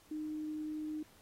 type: tone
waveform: sine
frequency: 307 Hz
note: D#4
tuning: 23 cents flat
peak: -37 dBFS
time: 0.11-1.03 s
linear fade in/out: 5 ms
effects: pink hiss -64 dBFS RMS until 1.21 s + AAC 48 kbps